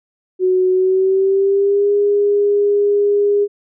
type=tone with pitch glide; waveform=sine; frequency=370 to 408.2 Hz; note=F#4 to G#4; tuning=0 to -30 cents; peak=-11 dBFS; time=0.39-3.48 s; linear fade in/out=50 ms; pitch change=+170 cents; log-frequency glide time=0.71-1.92 s; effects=none